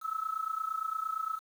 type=tone with amplitude modulation; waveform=sine; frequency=1300 Hz; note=E6; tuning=24 cents flat; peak=-28 dBFS; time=0.01-1.4 s; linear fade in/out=50 ms; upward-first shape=sine; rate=28.7 Hz; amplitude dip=85%; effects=9-bit